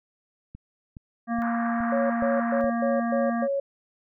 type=click train; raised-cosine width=5 ms; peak=-28 dBFS; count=6; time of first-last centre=0.55-2.642 s; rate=2.39 Hz
type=harmonic tone; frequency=233.2 Hz; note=A#3; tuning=1 cent sharp; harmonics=1 / 3 / 5 / 7 / 8; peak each=-25 / -30 / -35 / -38 / -43 dBFS; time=1.27-3.48 s; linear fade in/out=50 ms
type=band-pass noise; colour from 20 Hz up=white; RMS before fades=-37 dBFS; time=1.42-2.61 s; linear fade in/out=0 ms; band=900 to 1700 Hz; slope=48 dB/octave
type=tone bursts; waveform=sine; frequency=554.4 Hz; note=C#5; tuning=in tune; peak=-23 dBFS; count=6; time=1.92-3.6 s; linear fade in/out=5 ms; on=180 ms; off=120 ms
effects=none